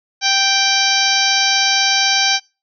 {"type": "harmonic tone with a mistuned harmonic", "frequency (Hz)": 784, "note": "G5", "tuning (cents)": 0, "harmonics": [1, 2, 3, 4, 5, 6, 7, 8], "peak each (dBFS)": [-21, -21, -21, -21, -21, -21, -21, -21], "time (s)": [0.21, 2.4], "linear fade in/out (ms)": 50, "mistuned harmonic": 8, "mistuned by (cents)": -73, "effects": ["noise-tail reverb RT60 0.3 s tail -26 dB re dry"]}